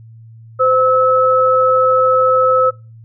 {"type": "tone pair together", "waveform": "sine", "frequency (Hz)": [515.5, 1298], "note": ["C5", "E6"], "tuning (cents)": [-26, -27], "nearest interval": "octave + major third", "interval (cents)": 1599, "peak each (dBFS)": -12, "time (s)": [0.59, 2.71], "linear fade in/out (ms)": 20, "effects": ["noise-tail reverb RT60 0.3 s tail -23 dB re dry", "added 113 Hz sine -36 dBFS peak until 3.04 s"]}